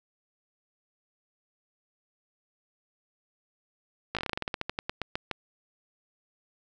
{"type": "slowing click train", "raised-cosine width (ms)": 0.3, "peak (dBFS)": -14, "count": 19, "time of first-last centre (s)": [4.15, 5.313], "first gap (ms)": 17, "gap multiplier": 1.14, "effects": []}